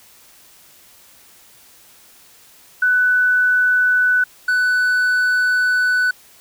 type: tone pair in turn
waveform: sine / triangle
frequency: 1493 / 1493 Hz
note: F#6 / F#6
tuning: +15 / +15 cents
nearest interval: unison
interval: 0 cents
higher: neither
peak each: -12 dBFS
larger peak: neither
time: 2.82-4.24 / 4.48-6.11 s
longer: second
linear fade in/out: 5 ms
effects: white hiss -48 dBFS RMS until 6.4 s